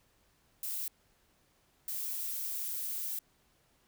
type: noise bursts at uneven times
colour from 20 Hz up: violet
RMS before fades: -37 dBFS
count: 2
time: 0.63-0.88 / 1.88-3.19 s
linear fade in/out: 2 ms
effects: pink hiss -70 dBFS RMS until 3.87 s